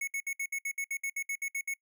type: tone bursts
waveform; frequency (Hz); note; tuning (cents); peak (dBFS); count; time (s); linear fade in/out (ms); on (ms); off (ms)
square; 2203; C#7; -11; -32; 14; 0.01-1.739; 5; 65; 63
effects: noise-tail reverb RT60 0.1 s tail -24 dB re dry